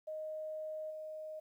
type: tone with level steps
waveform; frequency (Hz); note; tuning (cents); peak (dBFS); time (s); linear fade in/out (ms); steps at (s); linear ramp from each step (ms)
sine; 622.3; D#5; 0; -39 / -42; 0.07-1.4; 10; 0.9; 10
effects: 12-bit